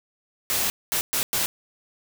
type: noise bursts at uneven times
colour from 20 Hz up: white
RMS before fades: -24 dBFS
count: 4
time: 0.5-0.7 / 0.92-1.01 / 1.13-1.23 / 1.33-1.46 s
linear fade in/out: 0 ms
effects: none